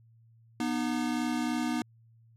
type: tone pair together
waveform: square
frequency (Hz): 242.7 / 305.8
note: B3 / D#4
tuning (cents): -30 / -30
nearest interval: major third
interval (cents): 400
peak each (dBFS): -31 / -33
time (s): 0.6-1.82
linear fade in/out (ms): 2
effects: added 114 Hz sine -57 dBFS peak until 2.36 s + low-pass 10000 Hz 12 dB/octave